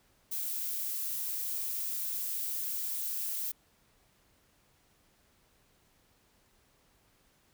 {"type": "noise with amplitude modulation", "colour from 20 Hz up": "violet", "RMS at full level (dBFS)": -34, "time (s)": [0.31, 3.52], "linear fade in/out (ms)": 10, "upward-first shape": "sine", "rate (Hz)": 252, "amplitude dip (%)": 25, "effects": ["pink hiss -68 dBFS RMS until 7.53 s"]}